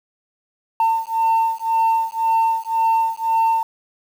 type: beating tone pair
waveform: sine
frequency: 901 / 902.9 Hz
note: A5 / A5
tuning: +41 / +44 cents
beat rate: 1.9 Hz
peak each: -17 dBFS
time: 0.8-3.63 s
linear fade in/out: 2 ms
effects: tanh soft clip ceiling -12 dBFS + 7-bit